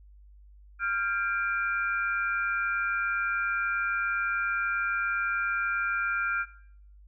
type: tone cluster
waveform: sine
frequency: 1389 / 1596 / 2379 Hz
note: F6 / G6 / D7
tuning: -10 / +31 / +22 cents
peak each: -27 / -33 / -35 dBFS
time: 0.79-6.46 s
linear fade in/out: 50 ms
effects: noise-tail reverb RT60 0.6 s tail -17 dB re dry + added 50 Hz sine -50 dBFS peak until 7.07 s